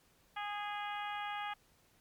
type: harmonic tone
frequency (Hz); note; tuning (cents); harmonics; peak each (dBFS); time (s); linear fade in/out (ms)
412.6; G#4; -11; 2 / 3 / 4 / 5 / 6 / 7 / 8; -40 / -44 / -46 / -48 / -50 / -51 / -52; 0.36-1.54; 10
effects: pink hiss -69 dBFS RMS until 2 s + MP3 96 kbps